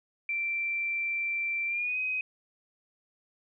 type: tone with pitch glide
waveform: sine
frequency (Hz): 2349 to 2518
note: D7 to D#7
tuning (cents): 0 to +20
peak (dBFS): -28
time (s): 0.29-2.21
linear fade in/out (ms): 2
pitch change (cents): +120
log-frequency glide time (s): 1.67-1.98
effects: none